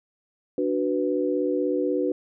sine chord, B minor, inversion first, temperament equal, 293.7 / 370 / 493.9 Hz, D4 / F#4 / B4, 0 / 0 / 0 cents, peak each -26 dBFS, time 0.58-2.12 s, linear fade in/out 2 ms, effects none

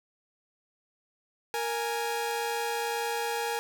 sawtooth tone pair together, 466.2 / 830.6 Hz, A#4 / G#5, 0 / 0 cents, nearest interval minor seventh, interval 1000 cents, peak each -28 dBFS, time 1.54-3.59 s, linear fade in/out 0 ms, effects none

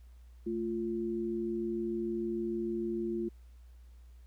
sine tone pair together, 220 / 346.6 Hz, A3 / F4, 0 / -13 cents, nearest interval minor sixth, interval 787 cents, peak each -36 / -33 dBFS, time 0.46-3.29 s, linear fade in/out 10 ms, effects added 60 Hz sine -51 dBFS peak until 4.26 s + pink hiss -72 dBFS RMS until 4.26 s

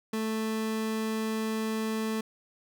30% pulse tone, 220 Hz, A3, in tune, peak -26 dBFS, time 0.13-2.21 s, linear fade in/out 5 ms, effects none

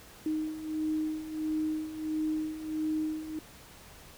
sine beating tone pair, 310 / 311.5 Hz, D#4 / D#4, -6 / +2 cents, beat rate 1.5 Hz, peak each -36 / -31 dBFS, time 0.26-3.39 s, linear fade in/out 2 ms, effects pink hiss -52 dBFS RMS until 4.17 s

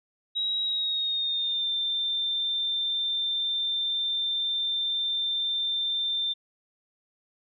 sine tone with pitch glide, 3835 to 3578 Hz, A#7 to A7, +48 to +28 cents, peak -25 dBFS, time 0.35-6.34 s, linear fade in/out 20 ms, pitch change -120 cents, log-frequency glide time 0.64-1.69 s, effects none

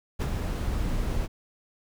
brown noise with ADSR envelope, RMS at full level -23 dBFS, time 0.19-1.28 s, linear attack 26 ms, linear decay 48 ms, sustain -5 dB, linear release 35 ms, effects none

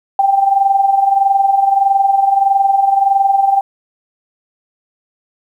sine tone with amplitude modulation, 787 Hz, G5, 7 cents sharp, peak -6 dBFS, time 0.19-3.61 s, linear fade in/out 2 ms, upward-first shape sine, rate 21.6 Hz, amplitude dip 65%, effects 8-bit

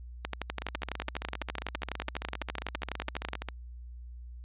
two click trains, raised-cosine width 0.3 ms, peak -19 / -16 dBFS, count 44 / 38, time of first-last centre 0.62-3.487 / 0.25-3.333 s, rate 15 / 12 Hz, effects added 60 Hz sine -42 dBFS peak until 4.44 s + resampled to 8000 Hz

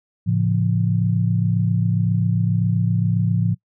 sine chord, A augmented, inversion none, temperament just, 110 / 137.5 / 171.88 Hz, A2 / C#3 / E#3, 0 / -14 / -27 cents, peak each -19 / -24 / -20 dBFS, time 0.26-3.55 s, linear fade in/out 20 ms, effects noise-tail reverb RT60 0.1 s tail -23 dB re dry

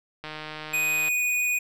click train, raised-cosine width 0.3 ms, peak -20 dBFS, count 131, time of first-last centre 0.24-1.084 s, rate 154 Hz
square tone with pitch glide, 2489 to 2473 Hz, D#7 to D#7, 0 to -11 cents, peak -23 dBFS, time 0.73-1.59 s, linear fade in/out 10 ms, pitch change -11 cents, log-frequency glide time 0.93-1.16 s
effects none

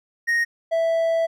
triangle tone pair in turn, 1864.7 / 659.3 Hz, A#6 / E5, 0 / 0 cents, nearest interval octave + tritone, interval 1800 cents, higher first, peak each -16 dBFS, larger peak neither, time 0.27-0.45 / 0.71-1.27 s, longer second, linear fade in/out 20 ms, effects none

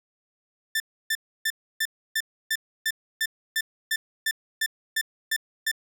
sawtooth tone bursts, 1777 Hz, A6, 17 cents sharp, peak -19 dBFS, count 15, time 0.75-5.715 s, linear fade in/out 5 ms, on 51 ms, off 300 ms, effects none

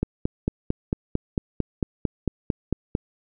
click train, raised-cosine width 3 ms, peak -9 dBFS, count 14, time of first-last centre 0.03-2.951 s, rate 4.45 Hz, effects none

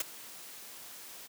white noise with ADSR envelope, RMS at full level -29 dBFS, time 0-1.28 s, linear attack 4 ms, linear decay 19 ms, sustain -19 dB, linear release 25 ms, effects high-pass 150 Hz 12 dB/octave

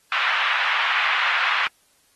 pink band-pass noise, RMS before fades -22 dBFS, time 0.12-1.67 s, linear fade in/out 0 ms, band 1100 to 2900 Hz, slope 24 dB/octave, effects white hiss -61 dBFS RMS until 2.15 s + AAC 32 kbps

